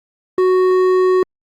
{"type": "tone with hard clipping", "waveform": "sine", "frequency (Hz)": 370, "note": "F#4", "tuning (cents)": 0, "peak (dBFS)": -12, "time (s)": [0.38, 1.23], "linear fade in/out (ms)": 2, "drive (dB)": 8, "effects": ["Opus 32 kbps"]}